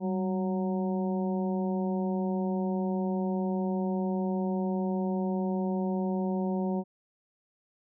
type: harmonic tone with a mistuned harmonic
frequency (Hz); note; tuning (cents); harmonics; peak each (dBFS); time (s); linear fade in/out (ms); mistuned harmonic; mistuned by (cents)
185; F#3; 0; 1 / 2 / 3 / 4 / 5; -28 / -34 / -38 / -40 / -42; 0-6.84; 50; 1; +60
effects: none